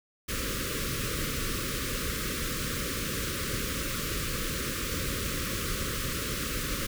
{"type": "band-stop noise", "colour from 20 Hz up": "pink", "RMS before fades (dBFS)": -32, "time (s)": [0.28, 6.87], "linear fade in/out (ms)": 10, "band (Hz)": [570, 1100], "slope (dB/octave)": 96, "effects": []}